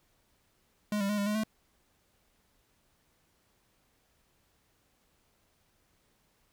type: tone with pitch steps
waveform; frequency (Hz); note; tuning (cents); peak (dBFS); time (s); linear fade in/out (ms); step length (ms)
square; 209 / 198.2 / 208.3 / 201.7 / 210.1 / 217.6; G#3 / G3 / G#3 / G3 / G#3 / A3; +11 / +19 / +5 / +50 / +20 / -19; -29; 0.92-1.436; 2; 86
effects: pink hiss -71 dBFS RMS until 6.52 s